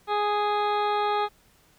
harmonic tone, 415.2 Hz, G#4, in tune, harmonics 1 / 2 / 3 / 4 / 5 / 6 / 8 / 9 / 10, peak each -28 / -25 / -29 / -39 / -42 / -41 / -41 / -42 / -45 dBFS, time 0.07-1.29 s, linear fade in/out 50 ms, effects pink hiss -60 dBFS RMS until 1.78 s

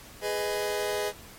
sawtooth chord, G# minor, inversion none, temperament just, 415.3 / 498.4 / 623 Hz, G#4 / B4 / D#5, 0 / +16 / +2 cents, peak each -26 / -30 / -28 dBFS, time 0.21-1.13 s, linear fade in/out 50 ms, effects pink hiss -48 dBFS RMS until 1.38 s + MP3 64 kbps

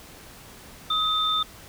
sine tone pair together, 1265 / 3578 Hz, D#6 / A7, +28 / +28 cents, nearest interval octave + tritone, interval 1800 cents, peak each -25 / -23 dBFS, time 0.9-1.43 s, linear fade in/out 5 ms, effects pink hiss -46 dBFS RMS until 1.68 s

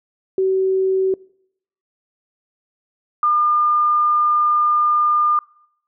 sine tone pair in turn, 380 / 1206.4 Hz, F#4 / D6, +46 / +46 cents, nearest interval octave + minor sixth, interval 2000 cents, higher second, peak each -14 / -13 dBFS, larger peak second, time 0.38-1.14 / 3.23-5.39 s, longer second, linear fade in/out 2 ms, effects noise-tail reverb RT60 0.7 s tail -24 dB re dry

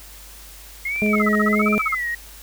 sine tone with vibrato, 2109 Hz, C7, 13 cents sharp, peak -22 dBFS, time 0.85-2.15 s, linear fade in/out 5 ms, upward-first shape sine, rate 1.4 Hz, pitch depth 200 cents each way
clicks, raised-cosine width 0.3 ms, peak -23 dBFS, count 5, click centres 0.961 / 1.063 / 1.184 / 1.35 / 1.797 s
harmonic tone, 210.7 Hz, G#3, 25 cents sharp, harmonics 1 / 2 / 3, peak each -18 / -24 / -28 dBFS, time 1.02-1.78 s, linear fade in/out 0 ms
sine tone bursts, 1283 Hz, E6, 47 cents flat, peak -18 dBFS, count 13, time 1.13-1.949 s, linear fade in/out 5 ms, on 27 ms, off 39 ms
effects added 50 Hz sine -43 dBFS peak until 2.42 s + white hiss -43 dBFS RMS until 2.42 s

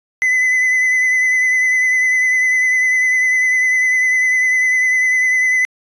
triangle tone with vibrato, 2018 Hz, B6, 37 cents sharp, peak -10 dBFS, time 0.22-5.65 s, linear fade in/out 0 ms, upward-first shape sine, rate 10 Hz, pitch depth 24 cents each way, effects resampled to 22050 Hz

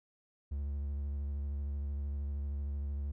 triangle tone with vibrato, 71 Hz, C#2, 42 cents sharp, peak -32 dBFS, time 0.51-3.12 s, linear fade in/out 10 ms, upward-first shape square, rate 13 Hz, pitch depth 26 cents each way, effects none

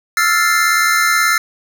square chord, F major seventh, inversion third, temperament equal, 1318.5 / 1396.9 / 1760 / 2093 Hz, E6 / F6 / A6 / C7, 0 / 0 / 0 / 0 cents, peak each -18 dBFS, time 0.17-1.38 s, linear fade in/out 2 ms, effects none

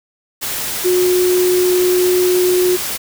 sine tone in noise, 362.5 Hz, F#4, 35 cents flat, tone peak -11 dBFS, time 0.84-2.77 s, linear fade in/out 20 ms, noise white, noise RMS -22 dBFS, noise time 0.41-2.98 s, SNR +8 dB, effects none

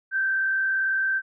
sine tone with frequency modulation, 1559 Hz, G6, 10 cents flat, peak -21 dBFS, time 0.11-1.22 s, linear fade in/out 50 ms, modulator 42.3 Hz, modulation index 0.56, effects none

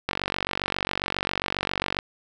click train, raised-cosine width 0.3 ms, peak -8 dBFS, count 91, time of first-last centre 0.09-1.989 s, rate 47.4 Hz, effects none

